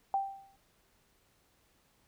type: tone with exponential decay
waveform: sine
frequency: 784 Hz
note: G5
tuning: in tune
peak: -25 dBFS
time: 0.14-0.56 s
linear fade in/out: 1 ms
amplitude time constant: 90 ms
effects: pink hiss -70 dBFS RMS until 2.07 s